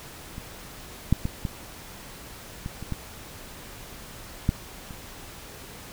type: clicks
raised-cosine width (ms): 5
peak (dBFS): -23 / -6 / -14 / -15 / -19 / -23 / -16 / -8 / -28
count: 9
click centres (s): 0.381 / 1.126 / 1.254 / 1.452 / 2.661 / 2.826 / 2.923 / 4.491 / 4.908
effects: pink hiss -43 dBFS RMS until 5.92 s